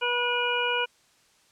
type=harmonic tone; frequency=485.3 Hz; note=B4; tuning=30 cents flat; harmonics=1 / 2 / 3 / 5 / 6; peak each=-30 / -30 / -30 / -30 / -30 dBFS; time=0.01-0.86 s; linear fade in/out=20 ms; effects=white hiss -62 dBFS RMS until 1.51 s + low-pass 8000 Hz 12 dB/octave